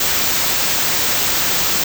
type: band-stop noise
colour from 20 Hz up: white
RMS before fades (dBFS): -17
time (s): 0-1.84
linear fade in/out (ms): 5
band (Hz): 8400 to 13000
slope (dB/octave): 96
effects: none